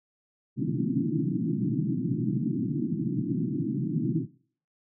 pink band-pass noise, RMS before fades -28 dBFS, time 0.56-4.27 s, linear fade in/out 50 ms, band 120 to 340 Hz, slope 96 dB/octave, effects noise-tail reverb RT60 0.5 s tail -20 dB re dry

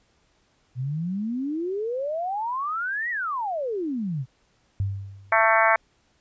sine exponential two-way sweep, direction up then down, 120.6 to 1975.5 to 120.6 Hz, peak -25 dBFS, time 0.75-4.26 s, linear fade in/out 50 ms, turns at 3.1 s
sine tone with exponential decay, 98.4 Hz, G2, 7 cents sharp, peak -20 dBFS, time 4.8-5.49 s, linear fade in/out 0 ms, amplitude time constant 150 ms
harmonic tone, 222.9 Hz, A3, 23 cents sharp, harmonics 3 / 4 / 5 / 6 / 7 / 8 / 9 / 10, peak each -22 / -23 / -24 / -25 / -25 / -26 / -27 / -27 dBFS, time 5.32-5.76 s, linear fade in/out 2 ms
effects pink hiss -65 dBFS RMS until 6.2 s + resampled to 16000 Hz

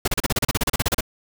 pink noise bursts, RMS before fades -20 dBFS, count 16, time 0.05-1.008 s, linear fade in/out 5 ms, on 28 ms, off 34 ms, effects none

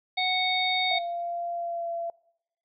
harmonic tone, 740 Hz, F#5, in tune, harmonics 1 / 3 / 5 / 6, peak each -28 / -29 / -28 / -37 dBFS, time 0.17-0.99 s, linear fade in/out 10 ms
sine tone with pitch glide, 690 to 678.5 Hz, F5 to E5, -21 to +50 cents, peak -29 dBFS, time 0.91-2.1 s, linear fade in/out 2 ms, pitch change -29 cents, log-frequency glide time 1.52-1.9 s
effects noise-tail reverb RT60 0.8 s tail -23 dB re dry

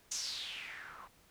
blue noise with low-pass filter sweep, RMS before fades -43 dBFS, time 0.11-1.08 s, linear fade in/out 10 ms, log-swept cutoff 6600 to 1000 Hz, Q 4.6, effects pink hiss -65 dBFS RMS until 1.3 s

